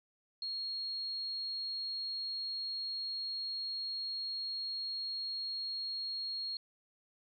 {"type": "tone", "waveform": "sine", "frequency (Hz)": 4275, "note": "C8", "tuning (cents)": 36, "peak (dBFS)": -36, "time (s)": [0.42, 6.57], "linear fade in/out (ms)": 2, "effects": []}